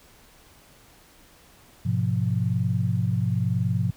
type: chord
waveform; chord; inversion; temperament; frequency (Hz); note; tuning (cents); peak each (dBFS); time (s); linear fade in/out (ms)
sine; F diminished; first; just; 104.77 / 125.72 / 174.61; Ab2 / Cb3 / F3; +16 / +31 / 0; -25 / -25 / -27; 1.85-3.91; 10
effects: pink hiss -54 dBFS RMS until 3.96 s